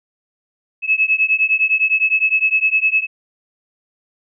sine beating tone pair, 2584 / 2593.8 Hz, E7 / E7, -35 / -29 cents, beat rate 9.8 Hz, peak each -16 dBFS, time 0.82-3.07 s, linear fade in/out 50 ms, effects none

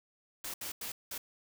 white noise bursts at uneven times, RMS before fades -40 dBFS, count 4, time 0.44-0.54 / 0.61-0.72 / 0.81-0.92 / 1.11-1.18 s, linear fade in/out 5 ms, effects none

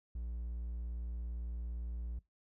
triangle tone, 58.8 Hz, A#1, 16 cents sharp, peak -36 dBFS, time 0.15-2.19 s, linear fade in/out 5 ms, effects noise-tail reverb RT60 0.2 s tail -22 dB re dry

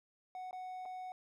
triangle tone with dropouts, 740 Hz, F#5, in tune, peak -40 dBFS, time 0.35-1.12 s, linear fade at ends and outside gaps 1 ms, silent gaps 0.51-0.529 / 0.854-0.858 s, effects none

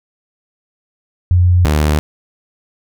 sine / sawtooth tone pair in turn, 89.2 / 75.57 Hz, F2 / D#2, +37 / -50 cents, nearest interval minor third, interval 287 cents, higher first, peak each -7 dBFS, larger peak neither, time 1.31-1.65 / 1.65-1.99 s, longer neither, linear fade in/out 0 ms, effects none

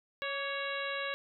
harmonic tone with a mistuned harmonic, 554.4 Hz, C#5, in tune, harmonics 1 / 2 / 3 / 4 / 5 / 6 / 7, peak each -39 / -41 / -39 / -42 / -42 / -47 / -44 dBFS, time 0.22-1.14 s, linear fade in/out 0 ms, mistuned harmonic 2, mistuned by +45 cents, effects none

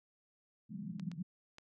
pink band-pass noise, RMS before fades -43 dBFS, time 0.69-1.23 s, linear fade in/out 10 ms, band 160 to 210 Hz, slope 48 dB/octave
clicks, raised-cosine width 0.2 ms, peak -34 dBFS, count 3, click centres 0.997 / 1.116 / 1.584 s
effects none

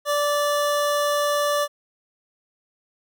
25% pulse tone, 583 Hz, D5, 13 cents flat, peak -16 dBFS, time 0.05-1.68 s, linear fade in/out 50 ms, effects none

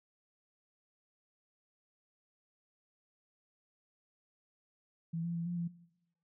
sine tone with pitch steps, 165.6 / 170.6 / 168.2 / 174.8 / 170.7 Hz, E3 / F3 / E3 / F3 / F3, +8 / -40 / +35 / +2 / -39 cents, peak -34 dBFS, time 5.13-5.68 s, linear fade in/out 10 ms, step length 110 ms, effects noise-tail reverb RT60 0.9 s tail -19 dB re dry

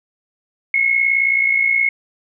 sine tone with amplitude modulation, 2177 Hz, C#7, 32 cents flat, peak -10 dBFS, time 0.74-1.89 s, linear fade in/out 2 ms, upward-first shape sine, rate 58.9 Hz, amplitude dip 65%, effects none

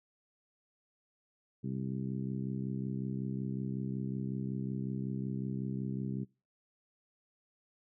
harmonic tone, 65.41 Hz, C2, in tune, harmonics 2 / 3 / 4 / 5 / 6, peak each -37 / -38 / -43 / -47 / -49 dBFS, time 1.63-6.25 s, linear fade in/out 20 ms, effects noise-tail reverb RT60 0.3 s tail -24 dB re dry

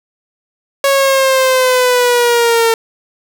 sawtooth linear sweep, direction down, 554.4 to 453.1 Hz, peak -5 dBFS, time 0.84-2.74 s, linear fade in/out 2 ms, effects none

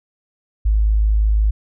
sine tone, 52.9 Hz, G#1, 33 cents sharp, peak -12 dBFS, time 0.65-1.51 s, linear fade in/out 10 ms, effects none

